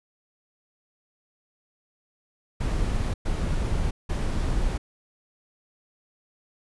brown noise bursts at uneven times, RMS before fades -25 dBFS, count 3, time 2.6-3.14 / 3.25-3.91 / 4.09-4.78 s, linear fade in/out 10 ms, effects resampled to 24000 Hz

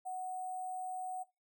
sine tone with sample-and-hold, 740 Hz, F#5, in tune, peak -37 dBFS, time 0.05-1.24 s, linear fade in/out 20 ms, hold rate 8820 Hz, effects noise-tail reverb RT60 0.2 s tail -18 dB re dry

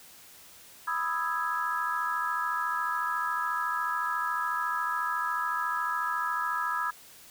sine chord, E major seventh, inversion second, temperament equal, 987.8 / 1244.5 / 1318.5 / 1661.2 Hz, B5 / D#6 / E6 / G#6, 0 / 0 / 0 / 0 cents, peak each -33 dBFS, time 0.87-6.91 s, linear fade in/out 10 ms, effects white hiss -52 dBFS RMS until 7.3 s

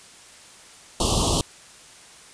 pink band-stop noise, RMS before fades -21 dBFS, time 1-1.41 s, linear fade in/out 2 ms, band 1200 to 2800 Hz, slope 96 dB/octave, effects white hiss -47 dBFS RMS until 2.33 s + resampled to 22050 Hz

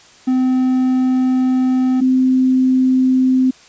triangle / sine tone pair in turn, 256.8 / 258.4 Hz, C4 / C4, -32 / -21 cents, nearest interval unison, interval 11 cents, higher second, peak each -10 dBFS, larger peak neither, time 0.27-2.01 / 2.01-3.51 s, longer first, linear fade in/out 10 ms, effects white hiss -45 dBFS RMS until 3.68 s + resampled to 16000 Hz

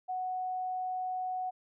sine tone, 740 Hz, F#5, in tune, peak -32 dBFS, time 0.08-1.51 s, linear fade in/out 20 ms, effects none

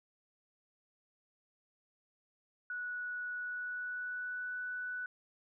sine tone with pitch glide, 1470 to 1487.1 Hz, F#6 to F#6, -12 to +8 cents, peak -37 dBFS, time 2.7-5.06 s, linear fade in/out 2 ms, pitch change +20 cents, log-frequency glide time 3.36-4.54 s, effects none

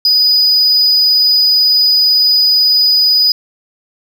triangle tone, 4961 Hz, D#8, 6 cents flat, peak -6 dBFS, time 0.05-3.32 s, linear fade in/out 2 ms, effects none

